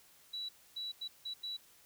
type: tone bursts at uneven times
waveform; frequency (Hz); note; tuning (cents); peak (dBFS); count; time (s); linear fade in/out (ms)
sine; 3927; B7; -11; -38; 5; 0.33-0.49 / 0.76-0.92 / 1.01-1.08 / 1.25-1.34 / 1.43-1.57; 10
effects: white hiss -63 dBFS RMS until 1.85 s